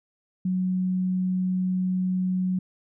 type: tone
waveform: sine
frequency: 184.5 Hz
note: F#3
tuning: 5 cents flat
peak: -22 dBFS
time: 0.45-2.59 s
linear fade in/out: 5 ms
effects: none